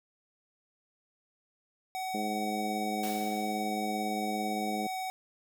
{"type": "tone", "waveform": "square", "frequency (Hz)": 752, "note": "F#5", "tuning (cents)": 28, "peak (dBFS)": -34, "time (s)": [1.95, 5.1], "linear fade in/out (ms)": 0}
{"type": "harmonic tone", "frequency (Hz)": 104.9, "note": "G#2", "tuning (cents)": 18, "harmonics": [2, 3, 4, 5, 6, 7], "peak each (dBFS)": [-35, -39, -41, -43, -45, -46], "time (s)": [2.14, 4.87], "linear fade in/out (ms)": 5}
{"type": "noise with exponential decay", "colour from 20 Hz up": "white", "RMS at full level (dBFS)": -40, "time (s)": [3.03, 4], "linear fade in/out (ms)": 5, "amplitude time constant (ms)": 210}
{"effects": []}